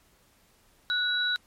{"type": "tone pair together", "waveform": "sine", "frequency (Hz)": [1470, 3901], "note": ["F#6", "B7"], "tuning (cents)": [-12, -22], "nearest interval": "octave + perfect fourth", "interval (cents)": 1690, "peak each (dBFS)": -27, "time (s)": [0.9, 1.36], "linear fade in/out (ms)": 0, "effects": ["pink hiss -63 dBFS RMS until 1.46 s", "MP3 64 kbps"]}